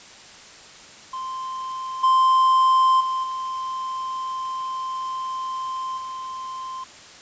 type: tone with level steps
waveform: triangle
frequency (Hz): 1043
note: C6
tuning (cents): -6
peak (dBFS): -26 / -12 / -20 / -24 / -28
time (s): 1.13-6.84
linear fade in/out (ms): 5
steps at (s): 2.03 / 3 / 3.23 / 5.97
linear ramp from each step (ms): 10
effects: white hiss -44 dBFS RMS until 7.21 s + resampled to 16000 Hz